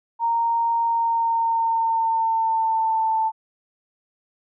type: tone with pitch glide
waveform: sine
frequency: 927 to 885.1 Hz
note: A#5 to A5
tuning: -10 to +10 cents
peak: -18 dBFS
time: 0.19-3.32 s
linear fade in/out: 50 ms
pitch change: -80 cents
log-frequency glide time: 0.8-3.21 s
effects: none